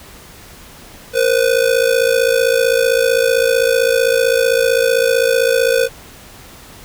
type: ring-modulated tone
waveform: square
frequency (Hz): 497.7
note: B4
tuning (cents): +13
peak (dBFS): -9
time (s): 1.13-5.89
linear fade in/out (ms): 50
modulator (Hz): 27.8
effects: pink hiss -39 dBFS RMS until 6.84 s